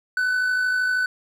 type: tone with amplitude modulation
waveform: triangle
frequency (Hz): 1500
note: F#6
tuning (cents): +23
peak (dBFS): -16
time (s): 0.17-1.06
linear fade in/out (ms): 2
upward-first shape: sine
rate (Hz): 52.8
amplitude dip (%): 35
effects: none